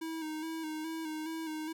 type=tone with vibrato; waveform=square; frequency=317.3 Hz; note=D#4; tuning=34 cents sharp; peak=-37 dBFS; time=0.01-1.73 s; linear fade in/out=10 ms; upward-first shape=square; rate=2.4 Hz; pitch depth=35 cents each way; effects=none